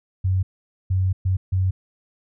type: tone bursts at uneven times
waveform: sine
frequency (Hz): 93.7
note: F#2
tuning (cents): +22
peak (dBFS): -17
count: 4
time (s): 0.24-0.43 / 0.9-1.13 / 1.25-1.37 / 1.52-1.71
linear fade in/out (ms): 10
effects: none